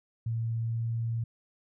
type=tone with pitch glide; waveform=sine; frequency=114.4 to 115.13 Hz; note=A#2 to A#2; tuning=-32 to -21 cents; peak=-28 dBFS; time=0.26-1.24 s; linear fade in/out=5 ms; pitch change=+11 cents; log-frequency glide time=0.6-0.84 s; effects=none